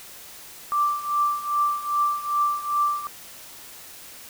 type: tone with tremolo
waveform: sine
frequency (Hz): 1174.7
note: D6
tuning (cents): 0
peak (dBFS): -17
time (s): 0.72-3.07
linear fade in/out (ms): 0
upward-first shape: triangle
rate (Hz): 2.5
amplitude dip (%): 85
effects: white hiss -43 dBFS RMS until 4.29 s